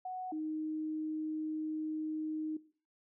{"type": "tone pair in turn", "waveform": "sine", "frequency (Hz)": [740, 311.1], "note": ["F#5", "D#4"], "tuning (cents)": [0, 0], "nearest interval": "octave + minor third", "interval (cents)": 1500, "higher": "first", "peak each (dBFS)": [-37, -35], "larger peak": "second", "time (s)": [[0.05, 0.32], [0.32, 2.57]], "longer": "second", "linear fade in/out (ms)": 5, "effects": ["noise-tail reverb RT60 0.4 s tail -17 dB re dry"]}